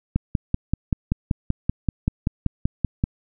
click train, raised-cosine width 5 ms, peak -7 dBFS, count 16, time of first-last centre 0.16-3.039 s, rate 5.21 Hz, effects none

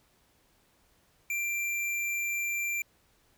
square tone, 2362 Hz, D7, 9 cents sharp, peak -30 dBFS, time 1.3-2.82 s, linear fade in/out 2 ms, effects pink hiss -67 dBFS RMS until 3.37 s

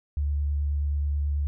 sine tone with vibrato, 72.4 Hz, D2, 24 cents flat, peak -23 dBFS, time 0.17-1.47 s, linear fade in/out 0 ms, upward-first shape sine, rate 9.3 Hz, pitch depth 14 cents each way, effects none

